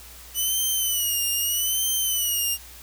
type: tone with vibrato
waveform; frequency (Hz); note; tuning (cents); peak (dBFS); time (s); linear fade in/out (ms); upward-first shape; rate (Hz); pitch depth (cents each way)
5% pulse; 2960; F#7; 0; -14; 0.34-2.58; 50; sine; 0.8; 89
effects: added 60 Hz sine -47 dBFS peak until 2.82 s + white hiss -45 dBFS RMS until 2.82 s